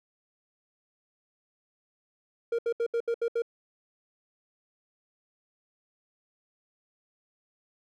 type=tone bursts; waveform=triangle; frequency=466.5 Hz; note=A#4; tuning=1 cent sharp; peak=-23 dBFS; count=7; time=2.52-3.421 s; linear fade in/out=5 ms; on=67 ms; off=72 ms; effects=none